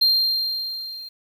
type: tone with level ramp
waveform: triangle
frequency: 4186 Hz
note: C8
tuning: in tune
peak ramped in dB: -12 to -33 dBFS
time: 0.01-1.09 s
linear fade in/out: 10 ms
effects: 9-bit